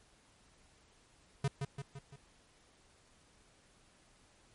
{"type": "tone with echo", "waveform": "square", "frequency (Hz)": 138.59, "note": "C#3", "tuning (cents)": 0, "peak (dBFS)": -30, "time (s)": [1.44, 1.48], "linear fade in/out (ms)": 5, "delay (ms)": 170, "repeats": 4, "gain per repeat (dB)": -5, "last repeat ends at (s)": 2.16, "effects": ["pink hiss -66 dBFS RMS until 4.54 s", "MP3 48 kbps"]}